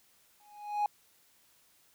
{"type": "tone with exponential growth", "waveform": "triangle", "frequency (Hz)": 830.6, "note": "G#5", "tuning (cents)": 0, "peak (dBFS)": -21, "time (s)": [0.4, 0.86], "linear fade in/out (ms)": 2, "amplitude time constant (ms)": 99, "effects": ["tanh soft clip ceiling -21 dBFS", "white hiss -66 dBFS RMS until 1.94 s"]}